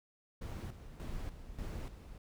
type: noise with tremolo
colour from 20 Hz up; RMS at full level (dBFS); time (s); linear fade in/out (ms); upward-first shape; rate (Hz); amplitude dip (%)
brown; -41; 0.41-2.18; 10; square; 1.7; 65
effects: none